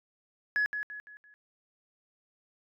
sine tone with echo, 1691 Hz, G#6, 31 cents sharp, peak -23 dBFS, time 0.56-0.66 s, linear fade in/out 0 ms, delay 170 ms, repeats 4, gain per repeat -8 dB, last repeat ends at 1.34 s, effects tanh soft clip ceiling -22 dBFS

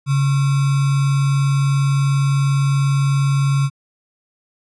sine tone with sample-and-hold, 138.59 Hz, C#3, in tune, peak -13 dBFS, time 0.06-3.7 s, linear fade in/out 50 ms, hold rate 1225 Hz, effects resampled to 24000 Hz

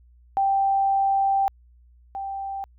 sine tone pair in turn, 784 / 784 Hz, G5 / G5, 0 / 0 cents, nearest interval unison, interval 0 cents, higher neither, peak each -18 / -28 dBFS, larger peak first, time 0.37-1.48 / 2.15-2.64 s, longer first, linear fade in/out 0 ms, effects added 60 Hz sine -51 dBFS peak until 2.78 s

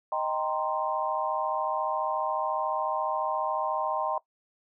sine chord, C minor seventh, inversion first, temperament equal, 622.3 / 784 / 932.3 / 1046.5 Hz, Eb5 / G5 / Bb5 / C6, 0 / 0 / 0 / 0 cents, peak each -32 dBFS, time 0.12-4.18 s, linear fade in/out 2 ms, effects noise-tail reverb RT60 0.1 s tail -19 dB re dry

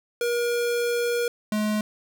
square tone pair in turn, 476.8 / 212.4 Hz, A#4 / G#3, +39 / +39 cents, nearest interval octave + major second, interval 1400 cents, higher first, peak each -23 dBFS, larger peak neither, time 0.21-1.28 / 1.52-1.81 s, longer first, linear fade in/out 2 ms, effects none

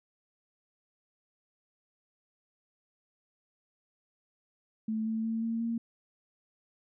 sine tone with pitch steps, 219.5 / 222.3 / 225.2 / 228 / 230.9 Hz, A3 / A3 / A3 / A#3 / A#3, -4 / +18 / +40 / -38 / -16 cents, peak -29 dBFS, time 4.88-5.78 s, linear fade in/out 5 ms, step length 180 ms, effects none

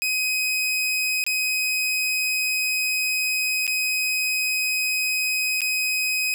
sawtooth tone with dropouts, 2519 Hz, D#7, 21 cents sharp, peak -18 dBFS, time 0.02-6.34 s, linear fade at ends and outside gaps 0 ms, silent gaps 1.24-1.265 / 3.668-3.677 / 5.607-5.617 s, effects none

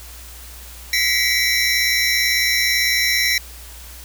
square tone cluster, 1936 / 2054 / 2272 / 3973 / 5510 Hz, B6 / C7 / C#7 / B7 / F8, -35 / -33 / +42 / +10 / -24 cents, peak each -23 dBFS, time 0.93-3.38 s, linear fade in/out 2 ms, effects added 60 Hz sine -38 dBFS peak until 4.04 s + white hiss -40 dBFS RMS until 4.04 s

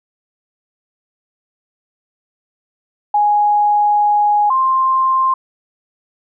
sine tone pair in turn, 830.6 / 1051.6 Hz, G#5 / C6, 0 / +8 cents, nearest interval major third, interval 408 cents, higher second, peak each -10 / -11 dBFS, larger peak first, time 3.14-4.5 / 4.5-5.34 s, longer first, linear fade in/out 5 ms, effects none

